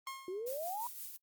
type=tone with exponential decay; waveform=sawtooth; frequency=1073 Hz; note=C6; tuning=43 cents sharp; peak=-35 dBFS; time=0.07-0.58 s; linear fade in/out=1 ms; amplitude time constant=110 ms
type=exponential sweep; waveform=sine; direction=up; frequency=353.2 to 987.8 Hz; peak=-37 dBFS; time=0.28-0.87 s; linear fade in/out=2 ms
type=noise with tremolo; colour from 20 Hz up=violet; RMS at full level=-43 dBFS; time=0.46-1.17 s; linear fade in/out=10 ms; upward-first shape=triangle; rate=5.7 Hz; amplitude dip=55%
effects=noise-tail reverb RT60 0.1 s tail -24 dB re dry + Opus 32 kbps